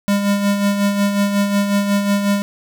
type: tone with tremolo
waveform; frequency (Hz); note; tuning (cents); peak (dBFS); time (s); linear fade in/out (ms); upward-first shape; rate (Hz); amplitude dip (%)
square; 201.6; G3; +49; -13; 0.08-2.42; 0; sine; 5.5; 50
effects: none